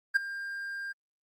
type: tone with ADSR envelope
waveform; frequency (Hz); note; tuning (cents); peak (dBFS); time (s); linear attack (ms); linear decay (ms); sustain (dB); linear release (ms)
triangle; 1599; G6; +34; -16; 0.14-0.93; 22; 12; -17; 18
effects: Opus 32 kbps